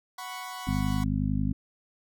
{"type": "chord", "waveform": "sawtooth", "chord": "F# suspended fourth", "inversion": "none", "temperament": "equal", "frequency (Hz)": [740, 987.8, 1108.7], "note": ["F#5", "B5", "C#6"], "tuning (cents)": [0, 0, 0], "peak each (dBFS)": -37, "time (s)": [0.18, 1.04], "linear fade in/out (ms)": 5}
{"type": "harmonic tone", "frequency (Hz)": 51, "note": "G#1", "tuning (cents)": -31, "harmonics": [1, 2, 3, 4, 5], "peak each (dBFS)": [-31, -31, -31, -31, -31], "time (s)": [0.67, 1.53], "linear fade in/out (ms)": 5}
{"effects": []}